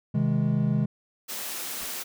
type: chord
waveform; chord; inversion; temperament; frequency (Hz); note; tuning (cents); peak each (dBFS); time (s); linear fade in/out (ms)
triangle; Ab major; first; equal with one note detuned; 130.81 / 158.47 / 207.7; C3 / Eb3 / Ab3; 0 / +32 / 0; -24; 0.14-0.86; 10
type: high-pass noise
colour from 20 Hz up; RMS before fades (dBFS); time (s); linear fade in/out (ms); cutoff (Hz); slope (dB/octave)
white; -34; 1.28-2.04; 20; 180; 24
type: noise with exponential decay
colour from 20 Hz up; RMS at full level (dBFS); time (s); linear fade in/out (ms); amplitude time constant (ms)
pink; -40; 1.81-1.93; 5; 24
effects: none